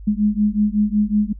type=beating tone pair; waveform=sine; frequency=206.8 / 212.2 Hz; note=G#3 / G#3; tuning=-7 / +38 cents; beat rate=5.4 Hz; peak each=-18 dBFS; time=0.07-1.33 s; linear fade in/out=10 ms; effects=noise-tail reverb RT60 0.1 s tail -25 dB re dry + added 50 Hz sine -33 dBFS peak until 1.39 s